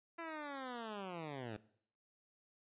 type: linear sweep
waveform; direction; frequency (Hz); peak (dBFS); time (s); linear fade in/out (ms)
10% pulse; down; 338.7 to 101.5; -35; 0.18-1.57; 10
effects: noise-tail reverb RT60 0.6 s tail -19 dB re dry + resampled to 8000 Hz

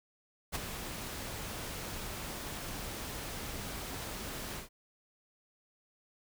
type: noise with ADSR envelope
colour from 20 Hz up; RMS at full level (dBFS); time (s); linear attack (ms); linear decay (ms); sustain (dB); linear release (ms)
pink; -33; 0.52-4.69; 33; 14; -8; 120
effects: none

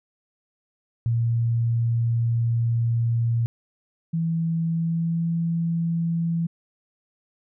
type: tone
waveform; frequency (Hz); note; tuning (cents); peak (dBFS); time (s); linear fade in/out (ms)
sine; 116.54; A#2; 0; -19; 1.06-3.46; 0
type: tone with pitch glide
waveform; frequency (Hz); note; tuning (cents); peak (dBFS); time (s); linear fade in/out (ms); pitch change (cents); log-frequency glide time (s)
sine; 164.81 to 167.21; E3 to E3; 0 to +25; -21; 4.13-6.47; 10; +25; 4.65-5.27
effects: none

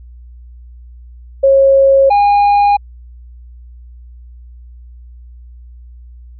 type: tone pair in turn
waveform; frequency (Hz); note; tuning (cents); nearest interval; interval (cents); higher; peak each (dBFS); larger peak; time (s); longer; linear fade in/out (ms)
sine / triangle; 544 / 815.1; C#5 / G#5; -33 / -33; perfect fifth; 700; second; -5; neither; 1.43-2.1 / 2.1-2.77; neither; 10
effects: added 60 Hz sine -33 dBFS peak until 6.39 s + resampled to 11025 Hz

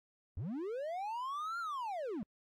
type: linear two-way sweep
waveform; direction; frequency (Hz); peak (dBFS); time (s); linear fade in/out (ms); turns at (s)
triangle; up then down; 71.6 to 1414 to 183.8; -35; 0.37-2.23; 0; 1.59
effects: AAC 64 kbps

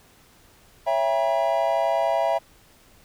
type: chord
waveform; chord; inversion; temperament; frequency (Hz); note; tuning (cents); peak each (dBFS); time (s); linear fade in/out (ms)
triangle; C# diminished seventh; none; just; 554.4 / 665.2 / 798.3 / 957.9; C#5 / E5 / G5 / Bb5; 0 / +16 / +31 / +47; -26 / -20 / -25 / -26; 0.86-2.39; 20
effects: pink hiss -55 dBFS RMS until 3.04 s

